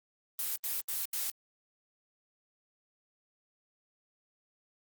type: noise bursts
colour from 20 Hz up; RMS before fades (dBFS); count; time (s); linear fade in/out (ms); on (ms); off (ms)
blue; -34; 4; 0.39-1.301; 2; 170; 77
effects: Opus 24 kbps